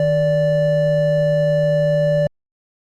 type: tone pair together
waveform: triangle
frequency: 154.68 / 584 Hz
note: D#3 / D5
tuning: -10 / -10 cents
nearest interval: octave + major seventh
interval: 2300 cents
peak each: -17 / -13 dBFS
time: 0-2.27 s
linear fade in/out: 2 ms
effects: Opus 48 kbps